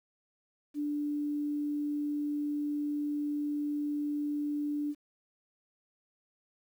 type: tone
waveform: sine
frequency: 293.7 Hz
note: D4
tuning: in tune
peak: -30 dBFS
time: 0.74-4.95 s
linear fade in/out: 50 ms
effects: 10-bit